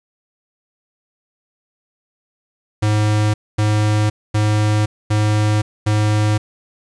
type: tone bursts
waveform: square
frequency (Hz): 106.1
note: G#2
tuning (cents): +38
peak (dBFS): -14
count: 5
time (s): 2.82-6.38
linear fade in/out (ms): 10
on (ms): 520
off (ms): 240
effects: resampled to 22050 Hz + 8-bit